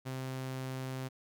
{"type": "tone", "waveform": "sawtooth", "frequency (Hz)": 130.81, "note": "C3", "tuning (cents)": 0, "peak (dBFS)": -33, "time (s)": [0.05, 1.09], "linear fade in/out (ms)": 20, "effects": []}